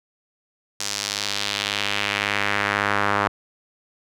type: tone with band-pass filter sweep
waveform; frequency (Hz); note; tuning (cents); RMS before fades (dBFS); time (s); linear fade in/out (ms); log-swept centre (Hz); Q
sawtooth; 101.8; G#2; -34; -24; 0.8-3.28; 5; 6000 to 1200; 1.6
effects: none